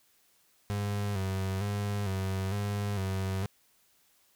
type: tone with vibrato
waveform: 35% pulse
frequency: 98.7 Hz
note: G2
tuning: 12 cents sharp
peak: -28 dBFS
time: 0.7-3.46 s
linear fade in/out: 0 ms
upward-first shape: square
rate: 1.1 Hz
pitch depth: 57 cents each way
effects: white hiss -67 dBFS RMS until 4.35 s